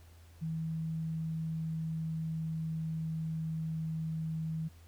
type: tone with pitch glide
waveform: sine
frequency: 160.9 to 159.79 Hz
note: E3 to D#3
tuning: -42 to +46 cents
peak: -33 dBFS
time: 0.41-4.69 s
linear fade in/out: 20 ms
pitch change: -12 cents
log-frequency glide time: 0.72-4.02 s
effects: added 83 Hz sine -54 dBFS peak until 4.87 s + pink hiss -64 dBFS RMS until 4.87 s